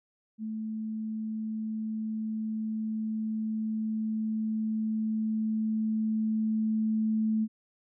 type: tone with level ramp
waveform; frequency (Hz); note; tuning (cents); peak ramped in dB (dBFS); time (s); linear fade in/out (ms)
sine; 218.6; A3; -11; -32 to -24; 0.38-7.48; 50
effects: none